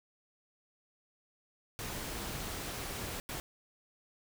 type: noise bursts at uneven times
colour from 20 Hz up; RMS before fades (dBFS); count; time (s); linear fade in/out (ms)
pink; -40; 2; 1.79-3.2 / 3.29-3.4; 0
effects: none